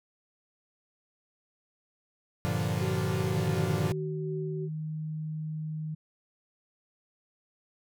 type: chord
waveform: 45% pulse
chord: G minor seventh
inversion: none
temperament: equal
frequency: 98 / 116.54 / 146.83 / 174.61 Hz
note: G2 / Bb2 / D3 / F3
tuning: 0 / 0 / 0 / 0 cents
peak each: -33 dBFS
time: 2.45-3.92 s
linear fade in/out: 0 ms
type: tone with tremolo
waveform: sine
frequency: 378.2 Hz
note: F#4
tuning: 38 cents sharp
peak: -33 dBFS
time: 2.78-4.69 s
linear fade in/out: 50 ms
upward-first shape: sine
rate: 2.7 Hz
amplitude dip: 25%
type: tone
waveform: sine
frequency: 155.56 Hz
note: D#3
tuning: in tune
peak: -32 dBFS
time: 3.37-5.95 s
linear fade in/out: 10 ms
effects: none